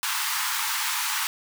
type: high-pass noise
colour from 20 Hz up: pink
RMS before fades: -27 dBFS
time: 0.03-1.27 s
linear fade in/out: 0 ms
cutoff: 850 Hz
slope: 96 dB/octave
effects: none